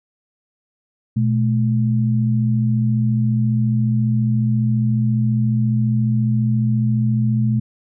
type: tone pair together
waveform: sine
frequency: 120.89 / 215.4 Hz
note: B2 / A3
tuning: -37 / -37 cents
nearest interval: minor seventh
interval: 1000 cents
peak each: -16 / -19 dBFS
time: 1.16-7.6 s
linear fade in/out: 10 ms
effects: none